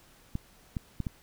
clicks, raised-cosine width 5 ms, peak -19 dBFS, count 4, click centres 0.354 / 0.768 / 1.003 / 1.068 s, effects pink hiss -59 dBFS RMS until 1.22 s

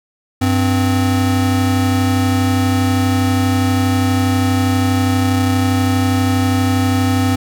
square tone pair together, 97.3 / 259.5 Hz, G2 / C4, -12 / -14 cents, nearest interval octave + perfect fourth, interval 1698 cents, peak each -16 dBFS, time 0.41-7.36 s, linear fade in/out 10 ms, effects none

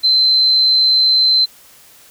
sine tone, 4084 Hz, C8, 43 cents flat, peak -9 dBFS, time 0.03-1.46 s, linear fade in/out 20 ms, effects white hiss -45 dBFS RMS until 2.1 s

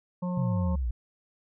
harmonic tone, 179.3 Hz, F3, 46 cents sharp, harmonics 1 / 3 / 5 / 6, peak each -28 / -38 / -42 / -44 dBFS, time 0.22-0.76 s, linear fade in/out 10 ms
sine exponential sweep, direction down, 142.2 to 55 Hz, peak -26 dBFS, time 0.37-0.91 s, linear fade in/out 5 ms
effects none

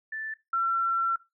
sine tone pair in turn, 1760 / 1354.3 Hz, A6 / E6, 0 / +46 cents, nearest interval perfect fourth, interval 454 cents, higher first, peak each -32 / -23 dBFS, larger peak second, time 0.12-0.34 / 0.53-1.16 s, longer second, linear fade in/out 5 ms, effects noise-tail reverb RT60 0.2 s tail -18 dB re dry

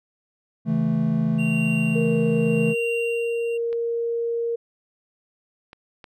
triangle chord, A major, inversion first, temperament just, 137.5 / 165 / 220 Hz, C#3 / E3 / A3, -14 / +2 / 0 cents, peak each -25 / -21 / -20 dBFS, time 0.65-2.75 s, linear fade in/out 50 ms
triangle tone with tremolo, 2763 Hz, F7, 19 cents flat, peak -25 dBFS, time 1.38-3.58 s, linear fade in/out 20 ms, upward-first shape sine, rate 0.84 Hz, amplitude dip 70%
sine tone, 466.2 Hz, A#4, in tune, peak -22 dBFS, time 1.95-4.56 s, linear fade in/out 10 ms
clicks, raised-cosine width 0.3 ms, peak -26 dBFS, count 3, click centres 3.729 / 5.731 / 6.042 s
effects none

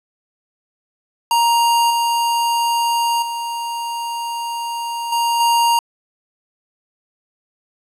square tone with level steps, 936 Hz, A#5, 7 cents sharp, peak -13 / -16 / -23 / -16 / -13 dBFS, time 1.31-5.79 s, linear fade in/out 2 ms, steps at 1.9 / 3.22 / 5.12 / 5.4 s, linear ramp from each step 5 ms, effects resampled to 32000 Hz + 7-bit

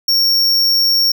square tone, 5510 Hz, F8, 24 cents flat, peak -11 dBFS, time 0.08-1.12 s, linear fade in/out 5 ms, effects none

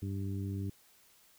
harmonic tone, 98 Hz, G2, in tune, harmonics 1 / 2 / 3 / 4, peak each -35 / -41 / -43 / -49 dBFS, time 0.02-0.7 s, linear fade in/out 5 ms, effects white hiss -64 dBFS RMS until 1.38 s

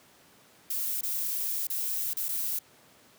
violet noise with dropouts, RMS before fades -31 dBFS, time 0.7-2.59 s, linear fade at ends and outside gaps 5 ms, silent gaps 1.011-1.031 / 1.671-1.7 / 2.135-2.168 / 2.285-2.289 s, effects pink hiss -58 dBFS RMS until 3.18 s + high-pass 150 Hz 12 dB/octave

